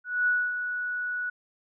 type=tone with ADSR envelope; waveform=sine; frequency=1471 Hz; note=F#6; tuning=11 cents flat; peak=-20 dBFS; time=0.04-1.3 s; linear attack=230 ms; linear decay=250 ms; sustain=-8 dB; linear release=7 ms; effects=none